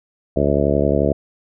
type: harmonic tone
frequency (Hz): 71.3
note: C#2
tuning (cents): +49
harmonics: 1 / 2 / 3 / 4 / 5 / 6 / 7 / 8 / 9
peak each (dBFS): -23 / -23 / -23 / -23 / -23 / -23 / -23 / -23 / -23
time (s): 0.36-1.13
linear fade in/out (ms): 5
effects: none